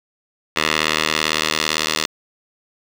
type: tone with band-pass filter sweep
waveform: 10% pulse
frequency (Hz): 77.8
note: D#2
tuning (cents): 0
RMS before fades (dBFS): -20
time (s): 0.56-2.06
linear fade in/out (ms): 5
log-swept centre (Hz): 2700 to 4300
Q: 1
effects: none